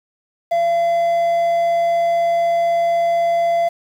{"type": "tone", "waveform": "triangle", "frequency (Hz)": 681, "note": "F5", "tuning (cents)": -44, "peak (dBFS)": -12, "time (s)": [0.51, 3.69], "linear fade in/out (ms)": 10, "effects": ["7-bit"]}